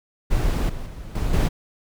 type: noise with level steps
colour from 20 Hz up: brown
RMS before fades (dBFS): -20 / -31 / -35 / -23 / -17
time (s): 0.3-1.49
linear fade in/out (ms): 20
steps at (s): 0.69 / 0.86 / 1.15 / 1.33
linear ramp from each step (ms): 5
effects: none